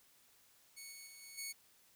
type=tone with level steps; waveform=10% pulse; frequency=2217 Hz; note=C#7; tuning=in tune; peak=-40 / -42 / -45 / -43 / -33 dBFS; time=0.76-1.53 s; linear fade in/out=20 ms; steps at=0.91 / 1.06 / 1.21 / 1.37 s; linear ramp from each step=20 ms; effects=white hiss -68 dBFS RMS until 1.95 s